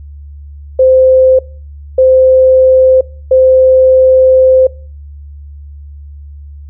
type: tone bursts at uneven times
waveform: sine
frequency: 519 Hz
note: C5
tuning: 14 cents flat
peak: -3 dBFS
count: 3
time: 0.79-1.39 / 1.98-3.01 / 3.31-4.67 s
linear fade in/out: 5 ms
effects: noise-tail reverb RT60 0.4 s tail -22 dB re dry + added 72 Hz sine -27 dBFS peak until 6.69 s